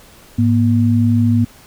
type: tone pair together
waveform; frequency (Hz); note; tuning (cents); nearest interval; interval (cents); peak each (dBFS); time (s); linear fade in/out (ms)
sine; 105.6 / 238.3; G#2 / A#3; +29 / +38; octave + major second; 1409; -13; 0.38-1.45; 10
effects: pink hiss -44 dBFS RMS until 1.66 s